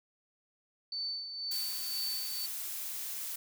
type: tone with tremolo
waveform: sine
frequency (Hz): 4524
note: C#8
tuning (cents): +34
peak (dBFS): -33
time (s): 0.92-2.46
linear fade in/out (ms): 2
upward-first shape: sine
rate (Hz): 2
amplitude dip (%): 55
type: noise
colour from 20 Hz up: blue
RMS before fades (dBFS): -39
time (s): 1.51-3.36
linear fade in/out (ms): 5
effects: none